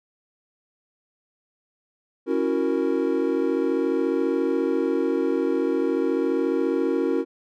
triangle chord, F# dominant seventh, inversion second, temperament equal with one note detuned, 275.4 / 329.6 / 370 / 466.2 Hz, C#4 / E4 / F#4 / A#4, -11 / 0 / 0 / 0 cents, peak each -24 dBFS, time 2.26-7.25 s, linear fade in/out 50 ms, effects none

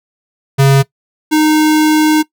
square tone pair in turn, 137 / 308.4 Hz, C#3 / D#4, -20 / -15 cents, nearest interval octave + major second, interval 1405 cents, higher second, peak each -6 / -8 dBFS, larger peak first, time 0.58-0.83 / 1.31-2.23 s, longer second, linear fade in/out 20 ms, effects noise-tail reverb RT60 0.1 s tail -20 dB re dry

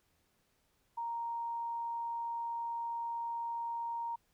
sine tone, 932.3 Hz, A#5, in tune, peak -35 dBFS, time 0.97-4.16 s, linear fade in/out 10 ms, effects pink hiss -75 dBFS RMS until 4.33 s

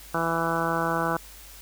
harmonic tone, 165.8 Hz, E3, 10 cents sharp, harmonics 1 / 2 / 3 / 4 / 5 / 6 / 7 / 8 / 9, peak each -32 / -32 / -32 / -32 / -32 / -32 / -32 / -32 / -32 dBFS, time 0.14-1.17 s, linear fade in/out 5 ms, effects added 50 Hz sine -48 dBFS peak until 1.61 s + white hiss -47 dBFS RMS until 1.61 s

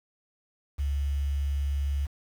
sine tone with quantisation, 70.4 Hz, C#2, 27 cents sharp, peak -25 dBFS, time 0.78-2.07 s, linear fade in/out 20 ms, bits 8, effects none

